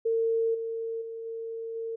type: tone with level steps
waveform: sine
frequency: 454.3 Hz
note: A#4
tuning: 45 cents flat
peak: -23 / -30 / -35 / -33 / -31 dBFS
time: 0.05-1.96 s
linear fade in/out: 10 ms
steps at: 0.54 / 1.01 / 1.25 / 1.75 s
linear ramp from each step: 10 ms
effects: none